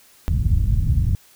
white low-pass noise, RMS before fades -18 dBFS, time 0.28-1.15 s, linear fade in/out 0 ms, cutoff 120 Hz, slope 24 dB/octave, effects white hiss -52 dBFS RMS until 1.35 s

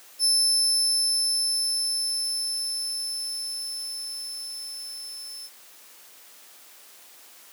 30% pulse tone with level ramp, 5274 Hz, E8, in tune, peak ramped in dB -14 to -33 dBFS, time 0.19-5.5 s, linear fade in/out 50 ms, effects white hiss -50 dBFS RMS until 7.52 s + high-pass 300 Hz 12 dB/octave

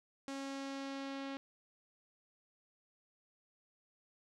sawtooth tone with low-pass filter sweep, 273.5 Hz, C#4, 23 cents flat, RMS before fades -43 dBFS, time 0.28-1.37 s, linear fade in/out 0 ms, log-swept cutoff 7400 to 3700 Hz, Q 1.2, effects none

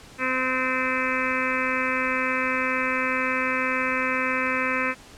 harmonic tone, 258 Hz, C4, 24 cents flat, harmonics 1 / 2 / 4 / 5 / 6 / 7 / 8 / 9 / 10, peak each -31 / -31 / -31 / -31 / -31 / -31 / -31 / -31 / -31 dBFS, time 0.18-4.95 s, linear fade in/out 50 ms, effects pink hiss -47 dBFS RMS until 5.17 s + low-pass 9000 Hz 12 dB/octave

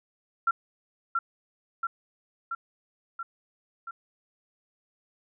sine tone with echo, 1364 Hz, F6, 41 cents flat, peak -20 dBFS, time 0.47-0.51 s, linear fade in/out 5 ms, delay 680 ms, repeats 5, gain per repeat -3 dB, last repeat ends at 3.91 s, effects none

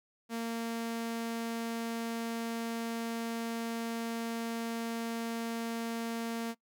sawtooth tone, 230 Hz, A#3, 23 cents flat, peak -30 dBFS, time 0.29-6.55 s, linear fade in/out 50 ms, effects noise-tail reverb RT60 0.1 s tail -22 dB re dry

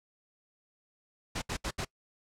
pink noise bursts at uneven times, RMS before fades -34 dBFS, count 4, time 1.35-1.42 / 1.49-1.57 / 1.64-1.71 / 1.78-1.85 s, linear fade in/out 10 ms, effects noise-tail reverb RT60 0.1 s tail -23 dB re dry + low-pass 8000 Hz 12 dB/octave

